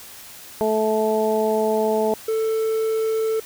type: harmonic tone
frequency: 217.5 Hz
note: A3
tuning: 20 cents flat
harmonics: 1 / 2 / 3 / 4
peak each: -26 / -20 / -23 / -26 dBFS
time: 0.61-2.14 s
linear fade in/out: 0 ms
type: tone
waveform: triangle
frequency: 442.6 Hz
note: A4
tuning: 10 cents sharp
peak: -17 dBFS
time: 2.28-3.4 s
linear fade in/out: 5 ms
effects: white hiss -41 dBFS RMS until 3.45 s